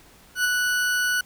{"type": "tone with ADSR envelope", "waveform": "40% pulse", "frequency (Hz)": 1478, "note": "F#6", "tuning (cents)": -2, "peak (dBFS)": -17, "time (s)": [0.35, 1.21], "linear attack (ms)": 96, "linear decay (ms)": 10, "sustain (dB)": -3, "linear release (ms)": 4, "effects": ["pink hiss -52 dBFS RMS until 1.25 s"]}